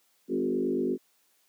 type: tone with frequency modulation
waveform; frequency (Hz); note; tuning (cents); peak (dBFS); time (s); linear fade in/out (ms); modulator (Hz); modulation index
sine; 311.1; D#4; 0; -24; 0.28-0.98; 50; 48.7; 2.1
effects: white hiss -68 dBFS RMS until 1.48 s + high-pass 200 Hz 12 dB/octave

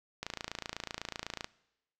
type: click train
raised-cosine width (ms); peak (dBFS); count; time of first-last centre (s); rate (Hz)
0.2; -19; 35; 0.23-1.444; 28
effects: noise-tail reverb RT60 0.9 s tail -21 dB re dry

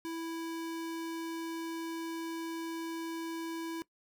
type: tone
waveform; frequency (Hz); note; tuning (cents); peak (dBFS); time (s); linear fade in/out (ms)
square; 329.6; E4; 0; -37; 0.05-3.82; 0
effects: noise-tail reverb RT60 0.1 s tail -19 dB re dry

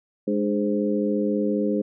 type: harmonic tone with a mistuned harmonic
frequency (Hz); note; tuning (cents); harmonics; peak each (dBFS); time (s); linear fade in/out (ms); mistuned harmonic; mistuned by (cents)
103.83; G#2; 0; 2 / 3 / 4 / 5; -24 / -26 / -27 / -28; 0.27-1.82; 10; 3; -52
effects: none

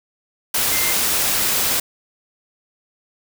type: tone in noise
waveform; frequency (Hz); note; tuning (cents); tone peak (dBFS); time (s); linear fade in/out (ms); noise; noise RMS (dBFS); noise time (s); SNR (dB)
sine; 2093; C7; 0; -26; 0.72-0.93; 5; white; -19; 0.54-1.8; -10
effects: none

